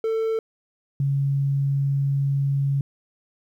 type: tone pair in turn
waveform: triangle / sine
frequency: 446.2 / 138.97 Hz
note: A4 / C#3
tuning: +24 / +5 cents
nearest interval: octave + minor sixth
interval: 2019 cents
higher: first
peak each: -19 dBFS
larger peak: neither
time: 0.04-0.39 / 1-2.81 s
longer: second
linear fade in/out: 2 ms
effects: 10-bit